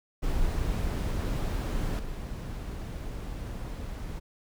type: noise with level steps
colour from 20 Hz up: brown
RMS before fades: -29 / -36 dBFS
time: 0.22-4.2 s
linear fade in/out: 20 ms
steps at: 1.99 s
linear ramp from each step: 5 ms
effects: none